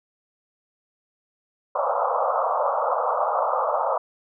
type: band-pass noise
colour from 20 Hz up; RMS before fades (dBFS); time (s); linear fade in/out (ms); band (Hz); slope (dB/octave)
pink; -23; 1.75-3.98; 5; 500 to 1300; 96
effects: none